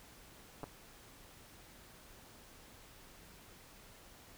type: clicks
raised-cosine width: 1 ms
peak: -29 dBFS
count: 2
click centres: 0.633 / 0.64 s
effects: pink hiss -58 dBFS RMS until 4.37 s